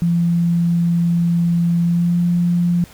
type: tone with pitch glide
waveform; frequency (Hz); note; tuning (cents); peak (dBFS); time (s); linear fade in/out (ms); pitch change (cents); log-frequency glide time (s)
sine; 170.7 to 173.88; F3 to F3; -39 to -7; -13; 0.02-2.84; 0; +32; 1.83-2.19
effects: pink hiss -44 dBFS RMS until 2.93 s